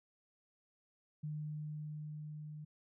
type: tone with level ramp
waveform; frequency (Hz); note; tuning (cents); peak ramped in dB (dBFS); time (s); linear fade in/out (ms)
sine; 151.5; D#3; -46; -38 to -45; 1.23-2.65; 10
effects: none